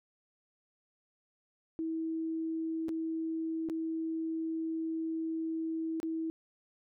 sine tone with dropouts, 323.5 Hz, E4, 32 cents flat, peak -32 dBFS, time 1.79-6.3 s, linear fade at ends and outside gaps 0 ms, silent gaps 2.884-2.891 / 3.688-3.698 / 6.001-6.03 s, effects none

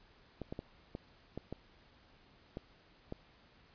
clicks, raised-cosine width 2 ms, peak -27 dBFS, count 8, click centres 0.417 / 0.525 / 0.591 / 0.951 / 1.376 / 1.526 / 2.571 / 3.124 s, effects pink hiss -64 dBFS RMS until 3.74 s + resampled to 11025 Hz

